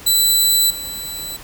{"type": "tone with level steps", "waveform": "15% pulse", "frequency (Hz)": 3987, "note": "B7", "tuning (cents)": 16, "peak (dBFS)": [-5, -19], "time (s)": [0.06, 1.37], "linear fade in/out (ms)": 10, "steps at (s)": 0.7, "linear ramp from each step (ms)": 5, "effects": ["pink hiss -38 dBFS RMS until 1.43 s"]}